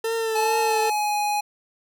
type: tone with vibrato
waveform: 40% pulse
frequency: 448.3 Hz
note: A4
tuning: 32 cents sharp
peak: -22 dBFS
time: 0.04-0.9 s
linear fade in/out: 5 ms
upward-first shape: triangle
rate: 2.3 Hz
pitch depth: 36 cents each way
type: tone with pitch glide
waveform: square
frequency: 860 to 831.7 Hz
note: A5 to G#5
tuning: -40 to +2 cents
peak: -22 dBFS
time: 0.35-1.41 s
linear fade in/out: 10 ms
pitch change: -58 cents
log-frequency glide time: 0.52-1.18 s
effects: none